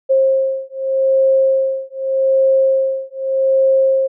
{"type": "beating tone pair", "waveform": "sine", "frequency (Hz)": [533, 533.83], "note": ["C5", "C5"], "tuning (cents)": [32, 35], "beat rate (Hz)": 0.83, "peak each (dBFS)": -15, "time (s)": [0.09, 4.08], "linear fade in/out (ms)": 20, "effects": []}